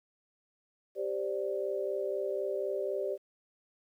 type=chord; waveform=sine; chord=G suspended fourth; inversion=none; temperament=equal; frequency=392 / 523.3 / 587.3 Hz; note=G4 / C5 / D5; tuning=0 / 0 / 0 cents; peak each=-34 / -37 / -35 dBFS; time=0.95-3.18 s; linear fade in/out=50 ms; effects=11-bit